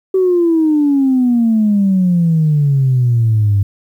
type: exponential sweep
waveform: sine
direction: down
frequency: 382.8 to 98 Hz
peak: -8 dBFS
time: 0.14-3.63 s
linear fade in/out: 5 ms
effects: tanh soft clip ceiling -5 dBFS + 8-bit